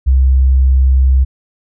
sine tone, 65.6 Hz, C2, 5 cents sharp, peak -6 dBFS, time 0.06-1.25 s, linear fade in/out 20 ms, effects none

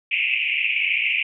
pink band-pass noise, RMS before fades -22 dBFS, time 0.11-1.23 s, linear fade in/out 5 ms, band 2200 to 2800 Hz, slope 96 dB/octave, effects none

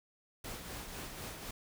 pink noise with tremolo, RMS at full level -43 dBFS, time 0.44-1.51 s, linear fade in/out 5 ms, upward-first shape sine, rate 4 Hz, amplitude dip 40%, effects none

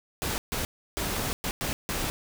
pink noise bursts at uneven times, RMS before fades -30 dBFS, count 6, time 0.22-0.38 / 0.52-0.65 / 0.97-1.33 / 1.44-1.51 / 1.61-1.73 / 1.89-2.1 s, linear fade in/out 0 ms, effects none

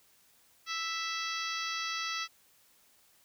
harmonic tone, 659.3 Hz, E5, in tune, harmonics 2 / 3 / 4 / 5 / 6 / 7 / 8 / 9, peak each -38 / -40 / -41 / -42 / -43 / -43 / -44 / -45 dBFS, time 0.66-2.28 s, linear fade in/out 50 ms, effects white hiss -65 dBFS RMS until 3.24 s

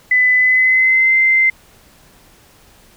sine tone with pitch glide, 2004 to 2078 Hz, B6 to C7, +25 to -12 cents, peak -9 dBFS, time 0.11-1.5 s, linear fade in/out 5 ms, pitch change +63 cents, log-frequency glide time 0.37-1.16 s, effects pink hiss -48 dBFS RMS until 2.96 s

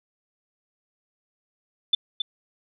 sine tone with echo, 3520 Hz, A7, in tune, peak -15 dBFS, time 1.93-1.95 s, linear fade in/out 5 ms, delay 270 ms, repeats 1, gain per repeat -7 dB, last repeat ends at 2.22 s, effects none

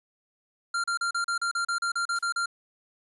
square tone bursts, 1387 Hz, F6, 12 cents flat, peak -26 dBFS, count 13, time 0.74-2.459 s, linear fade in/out 5 ms, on 99 ms, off 36 ms
blue noise with exponential decay, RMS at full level -41 dBFS, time 2.16-2.27 s, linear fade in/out 0 ms, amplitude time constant 23 ms
effects resampled to 24000 Hz

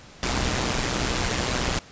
pink noise with amplitude modulation, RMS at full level -22 dBFS, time 0.23-1.79 s, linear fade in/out 0 ms, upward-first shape sine, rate 125 Hz, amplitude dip 65%, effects pink hiss -47 dBFS RMS until 1.91 s + resampled to 16000 Hz

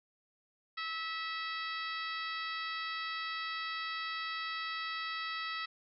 harmonic tone with a mistuned harmonic, 650 Hz, E5, 24 cents flat, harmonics 2 / 3 / 4 / 5 / 6 / 7 / 8, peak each -40 / -41 / -46 / -47 / -45 / -48 / -52 dBFS, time 0.77-5.66 s, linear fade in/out 10 ms, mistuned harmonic 7, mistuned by +16 cents, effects none

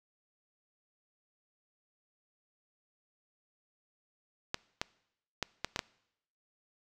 clicks, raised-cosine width 0.2 ms, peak -14 dBFS, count 6, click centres 4.544 / 4.815 / 5.427 / 5.646 / 5.761 / 5.792 s, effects noise-tail reverb RT60 0.8 s tail -23 dB re dry

